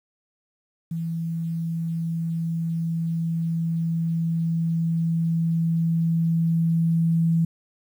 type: tone with level ramp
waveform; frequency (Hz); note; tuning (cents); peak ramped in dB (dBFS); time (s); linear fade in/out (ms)
sine; 165.3; E3; +5; -25 to -17; 0.91-7.45; 5
effects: 9-bit